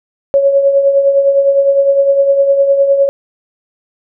sine tone with tremolo, 554.4 Hz, C#5, in tune, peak -4 dBFS, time 0.34-3.09 s, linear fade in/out 0 ms, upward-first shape triangle, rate 9.8 Hz, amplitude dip 60%, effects none

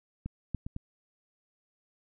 clicks, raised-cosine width 5 ms, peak -23 / -19 / -25 / -24 dBFS, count 4, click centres 0.26 / 0.547 / 0.665 / 0.764 s, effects none

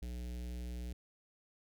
square tone with notch filter, 60.4 Hz, B1, 38 cents flat, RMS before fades -42 dBFS, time 0.02-0.93 s, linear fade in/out 5 ms, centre 1100 Hz, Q 0.53, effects none

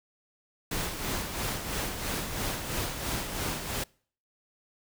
pink noise with tremolo, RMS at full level -31 dBFS, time 0.71-3.84 s, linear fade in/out 5 ms, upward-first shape sine, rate 3 Hz, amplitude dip 50%, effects noise-tail reverb RT60 0.5 s tail -26 dB re dry

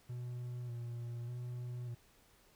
triangle tone with vibrato, 120.7 Hz, B2, 39 cents flat, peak -38 dBFS, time 0.09-1.95 s, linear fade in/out 10 ms, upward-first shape square, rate 0.84 Hz, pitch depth 27 cents each way, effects pink hiss -67 dBFS RMS until 2.55 s

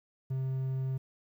triangle tone, 132 Hz, C3, 16 cents sharp, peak -28 dBFS, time 0.3-0.98 s, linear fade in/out 10 ms, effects 11-bit

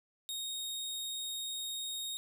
sawtooth tone, 3729 Hz, A#7, in tune, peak -34 dBFS, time 0.29-2.17 s, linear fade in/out 0 ms, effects none

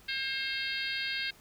harmonic tone with a mistuned harmonic, 534 Hz, C5, 35 cents sharp, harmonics 3 / 4 / 5 / 6 / 7 / 8 / 9, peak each -37 / -38 / -39 / -40 / -40 / -41 / -42 dBFS, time 0.08-1.31 s, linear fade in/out 10 ms, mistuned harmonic 9, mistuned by -23 cents, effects pink hiss -58 dBFS RMS until 1.4 s

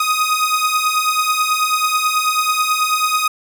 sawtooth beating tone pair, 1244.5 / 1253.7 Hz, D#6 / D#6, 0 / +13 cents, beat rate 9.2 Hz, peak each -16 / -13 dBFS, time 0-3.28 s, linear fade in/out 5 ms, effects none

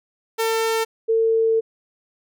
sawtooth / sine tone pair in turn, 449.7 / 449.7 Hz, A4 / A4, +38 / +38 cents, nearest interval unison, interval 0 cents, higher neither, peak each -15 dBFS, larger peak neither, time 0.38-0.85 / 1.08-1.61 s, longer second, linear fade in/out 20 ms, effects none

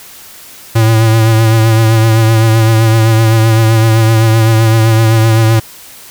square tone with vibrato, 111.9 Hz, A2, 30 cents sharp, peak -6 dBFS, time 0.75-5.6 s, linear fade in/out 10 ms, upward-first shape triangle, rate 7.8 Hz, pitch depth 41 cents each way, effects white hiss -34 dBFS RMS until 6.1 s

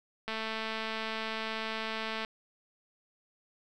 click train, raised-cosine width 0.3 ms, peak -20 dBFS, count 436, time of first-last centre 0.28-2.248 s, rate 221 Hz, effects none

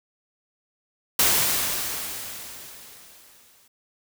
white noise with exponential decay, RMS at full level -18 dBFS, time 1.19-3.68 s, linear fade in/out 5 ms, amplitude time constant 540 ms, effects none

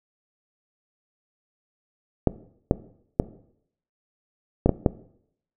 clicks, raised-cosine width 2 ms, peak -3 dBFS, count 6, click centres 2.273 / 2.711 / 3.199 / 4.66 / 4.693 / 4.862 s, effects noise-tail reverb RT60 0.7 s tail -18 dB re dry

